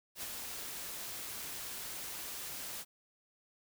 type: noise with ADSR envelope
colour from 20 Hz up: white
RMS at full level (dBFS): -40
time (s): 0.15-2.85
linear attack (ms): 76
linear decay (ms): 26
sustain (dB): -3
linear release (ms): 44
effects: none